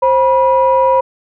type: tone pair together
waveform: sine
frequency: 527.8 / 973 Hz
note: C5 / B5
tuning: +15 / -26 cents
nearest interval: major seventh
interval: 1059 cents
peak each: -10 dBFS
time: 0.02-1.01 s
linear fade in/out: 10 ms
effects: tanh soft clip ceiling -2 dBFS